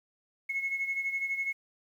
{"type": "beating tone pair", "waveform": "sine", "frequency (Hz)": [2180, 2192], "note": ["C#7", "C#7"], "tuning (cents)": [-29, -20], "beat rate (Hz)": 12, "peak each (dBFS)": [-30, -36], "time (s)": [0.49, 1.53], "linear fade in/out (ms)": 10, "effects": ["tanh soft clip ceiling -23 dBFS", "10-bit"]}